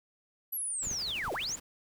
sine linear two-way sweep, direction down then up, 12000 to 308.2 to 7340 Hz, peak -32 dBFS, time 0.52-1.56 s, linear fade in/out 10 ms, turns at 1.33 s
pink noise with tremolo, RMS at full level -46 dBFS, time 0.82-1.6 s, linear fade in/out 10 ms, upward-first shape square, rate 12 Hz, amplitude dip 40%
clicks, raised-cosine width 5 ms, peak -30 dBFS, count 3, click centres 0.871 / 0.914 / 1.28 s
effects none

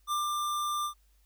square tone with ADSR envelope, 1189 Hz, D6, 21 cents sharp, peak -28 dBFS, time 0.07-0.94 s, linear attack 48 ms, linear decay 150 ms, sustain -2 dB, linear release 91 ms, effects added 50 Hz sine -62 dBFS peak until 1.25 s + white hiss -72 dBFS RMS until 1.25 s

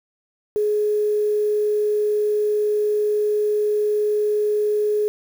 sine tone with quantisation, 420.2 Hz, G#4, 20 cents sharp, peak -17 dBFS, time 0.56-5.08 s, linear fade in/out 0 ms, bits 7, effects none

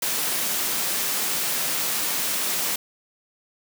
white high-pass noise, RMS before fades -25 dBFS, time 0.02-2.76 s, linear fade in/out 5 ms, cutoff 130 Hz, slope 48 dB/octave, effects none

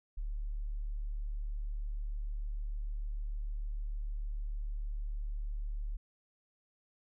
sine tone, 36.71 Hz, D1, in tune, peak -34 dBFS, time 0.17-5.97 s, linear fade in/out 10 ms, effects none

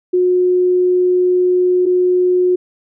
sine tone pair in turn, 362.3 / 362.3 Hz, F#4 / F#4, -36 / -36 cents, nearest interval unison, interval 0 cents, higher neither, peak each -10 dBFS, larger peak neither, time 0.13-1.86 / 1.86-2.56 s, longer first, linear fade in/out 10 ms, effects none

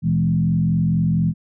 sine tone with frequency modulation, 164.81 Hz, E3, in tune, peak -15 dBFS, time 0.02-1.34 s, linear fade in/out 50 ms, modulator 44.3 Hz, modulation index 1, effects none

